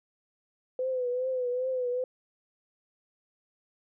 sine tone with vibrato, 505 Hz, B4, 39 cents sharp, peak -27 dBFS, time 0.79-2.04 s, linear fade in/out 2 ms, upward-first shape triangle, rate 2.5 Hz, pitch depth 67 cents each way, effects none

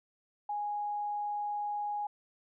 sine tone, 828 Hz, G#5, 5 cents flat, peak -32 dBFS, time 0.49-2.07 s, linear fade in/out 5 ms, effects none

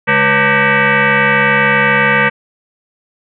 sine tone with frequency modulation, 207.7 Hz, G#3, in tune, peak -8 dBFS, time 0.07-2.3 s, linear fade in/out 20 ms, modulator 348 Hz, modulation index 6.4, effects none

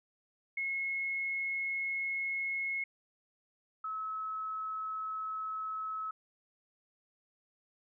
sine tone pair in turn, 2173 / 1292.1 Hz, C#7 / E6, -35 / -35 cents, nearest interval major sixth, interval 900 cents, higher first, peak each -32 / -35 dBFS, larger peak first, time 0.57-2.84 / 3.84-6.11 s, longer neither, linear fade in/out 5 ms, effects none

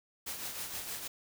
white noise with tremolo, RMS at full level -38 dBFS, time 0.26-1.08 s, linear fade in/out 10 ms, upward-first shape triangle, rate 6.4 Hz, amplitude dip 55%, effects none

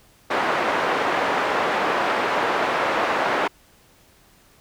pink band-pass noise, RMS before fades -22 dBFS, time 0.3-3.48 s, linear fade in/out 10 ms, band 500 to 1700 Hz, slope 12 dB/octave, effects pink hiss -55 dBFS RMS until 4.6 s

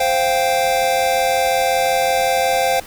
square chord, C suspended fourth, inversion none, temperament equal, 523.3 / 698.5 / 784 Hz, C5 / F5 / G5, 0 / 0 / 0 cents, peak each -20 dBFS, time 0-2.8 s, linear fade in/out 5 ms, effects pink hiss -38 dBFS RMS until 2.86 s

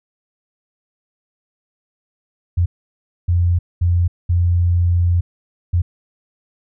sine tone bursts at uneven times, 87.31 Hz, F2, in tune, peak -12 dBFS, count 5, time 2.57-2.66 / 3.28-3.59 / 3.81-4.08 / 4.29-5.21 / 5.73-5.82 s, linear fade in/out 10 ms, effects none

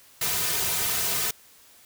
white noise with comb filter, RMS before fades -26 dBFS, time 0.21-1.31 s, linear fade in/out 5 ms, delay 3.6 ms, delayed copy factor -0.95, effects white hiss -54 dBFS RMS until 1.85 s

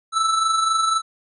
square tone with amplitude modulation, 1318.5 Hz, E6, in tune, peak -16 dBFS, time 0.12-1.02 s, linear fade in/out 50 ms, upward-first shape sine, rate 23.9 Hz, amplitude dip 45%, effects resampled to 24000 Hz

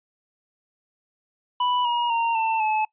square tone with pitch steps, 987.8 / 955.3 / 923.8 / 893.3 / 863.9 Hz, B5 / A#5 / A#5 / A5 / A5, 0 / +42 / -16 / +26 / -32 cents, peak -21 dBFS, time 1.6-2.85 s, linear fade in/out 5 ms, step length 250 ms, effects noise-tail reverb RT60 0.1 s tail -23 dB re dry + resampled to 8000 Hz

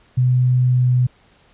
sine tone with pitch glide, 126 to 125.2 Hz, B2 to B2, +35 to +24 cents, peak -12 dBFS, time 0.17-1.07 s, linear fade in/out 10 ms, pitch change -11 cents, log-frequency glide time 0.63-0.9 s, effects pink hiss -54 dBFS RMS until 1.53 s + resampled to 8000 Hz

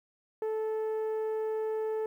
sine tone pair together, 436.8 / 873.6 Hz, A4 / A5, -13 / -13 cents, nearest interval octave, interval 1200 cents, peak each -27 / -38 dBFS, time 0.42-2.06 s, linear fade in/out 2 ms, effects tanh soft clip ceiling -28 dBFS + 11-bit

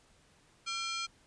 20% pulse ring-modulated tone, 1864.7 Hz, A#6, in tune, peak -26 dBFS, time 0.66-1.07 s, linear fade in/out 20 ms, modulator 514 Hz, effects pink hiss -65 dBFS RMS until 1.26 s + resampled to 22050 Hz

